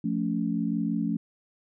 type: chord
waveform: sine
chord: F augmented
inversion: none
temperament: equal with one note detuned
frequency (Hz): 174.61 / 220 / 281.7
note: F3 / A3 / C#4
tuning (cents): 0 / 0 / +28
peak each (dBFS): -30 / -28 / -30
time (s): 0.04-1.17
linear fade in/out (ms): 5
effects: none